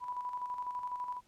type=tone with tremolo; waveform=sine; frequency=987.8 Hz; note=B5; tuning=in tune; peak=-34 dBFS; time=0-1.21 s; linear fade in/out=50 ms; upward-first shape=square; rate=12 Hz; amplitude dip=50%; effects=pink hiss -69 dBFS RMS until 1.27 s + low-pass 11000 Hz 12 dB/octave